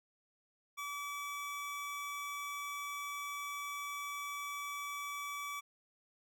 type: tone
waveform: 25% pulse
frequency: 1148 Hz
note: D6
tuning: 40 cents flat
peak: -36 dBFS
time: 0.77-5.61 s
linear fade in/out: 20 ms
effects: none